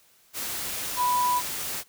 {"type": "tone in noise", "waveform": "sine", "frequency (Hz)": 987.8, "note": "B5", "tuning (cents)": 0, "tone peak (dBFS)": -21, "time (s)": [0.96, 1.42], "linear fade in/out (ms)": 50, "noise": "white", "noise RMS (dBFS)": -32, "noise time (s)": [0.33, 1.84], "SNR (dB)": 8, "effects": ["white hiss -60 dBFS RMS until 1.88 s"]}